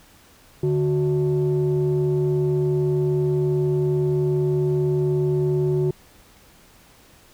sine tone pair together, 146.6 / 369.1 Hz, D3 / F#4, -3 / -4 cents, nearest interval octave + major third, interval 1599 cents, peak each -19 dBFS, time 0.63-5.91 s, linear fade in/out 5 ms, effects tanh soft clip ceiling -14 dBFS + pink hiss -52 dBFS RMS until 7.33 s

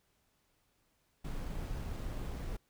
brown noise with sample-and-hold, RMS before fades -39 dBFS, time 1.24-2.57 s, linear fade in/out 10 ms, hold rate 11025 Hz, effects pink hiss -75 dBFS RMS until 2.69 s

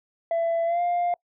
sine tone with pitch glide, 669 to 701.9 Hz, E5 to F5, +25 to +9 cents, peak -19 dBFS, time 0.31-1.14 s, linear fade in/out 2 ms, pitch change +84 cents, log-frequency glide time 0.65-0.81 s, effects noise-tail reverb RT60 0.1 s tail -26 dB re dry + tanh soft clip ceiling -20 dBFS

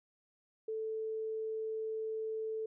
sine tone, 440 Hz, A4, in tune, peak -35 dBFS, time 0.68-2.66 s, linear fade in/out 5 ms, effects none

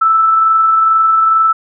sine tone with amplitude modulation, 1318.5 Hz, E6, in tune, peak -6 dBFS, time 0.01-1.53 s, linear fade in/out 10 ms, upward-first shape sine, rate 22.3 Hz, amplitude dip 25%, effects none

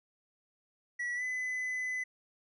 triangle tone with pitch glide, 1938 to 2011 Hz, B6 to B6, -33 to +31 cents, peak -31 dBFS, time 0.99-2.04 s, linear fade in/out 10 ms, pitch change +64 cents, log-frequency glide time 1.15-1.23 s, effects resampled to 24000 Hz

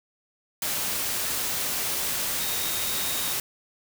sine tone in noise, 3729 Hz, A#7, in tune, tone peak -36 dBFS, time 2.4-3.33 s, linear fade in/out 2 ms, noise white, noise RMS -28 dBFS, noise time 0.62-3.4 s, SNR -11 dB, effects none

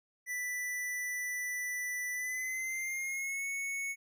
square tone with pitch glide, 1980 to 2210 Hz, B6 to C#7, +4 to -6 cents, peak -35 dBFS, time 0.26-3.96 s, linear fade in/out 50 ms, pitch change +190 cents, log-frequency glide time 2.13-3.46 s, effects none

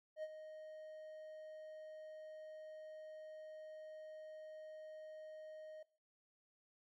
triangle tone with ADSR envelope, 622.3 Hz, D#5, in tune, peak -38 dBFS, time 0.16-5.83 s, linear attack 70 ms, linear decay 44 ms, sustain -10 dB, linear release 6 ms, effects noise-tail reverb RT60 0.4 s tail -20 dB re dry + AAC 64 kbps

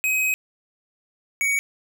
square tone pair in turn, 2531 / 2246 Hz, D#7 / C#7, +29 / +22 cents, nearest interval major second, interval 207 cents, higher first, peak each -20 dBFS, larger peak neither, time 0.04-0.34 / 1.41-1.59 s, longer first, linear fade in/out 0 ms, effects none

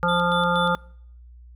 harmonic tone, 174.61 Hz, F3, in tune, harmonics 1 / 3 / 5 / 7 / 8, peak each -25 / -25 / -25 / -25 / -25 dBFS, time 0.03-0.75 s, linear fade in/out 0 ms
triangle tone with tremolo, 3505 Hz, A7, 7 cents flat, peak -26 dBFS, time 0.08-0.76 s, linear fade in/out 10 ms, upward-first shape square, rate 4.2 Hz, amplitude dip 70%
effects noise-tail reverb RT60 0.7 s tail -26 dB re dry + added 60 Hz sine -43 dBFS peak until 1.55 s

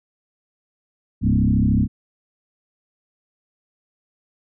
sine tone with frequency modulation, 154.9 Hz, D#3, 7 cents flat, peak -14 dBFS, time 1.21-1.88 s, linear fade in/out 50 ms, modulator 33.6 Hz, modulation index 3, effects none

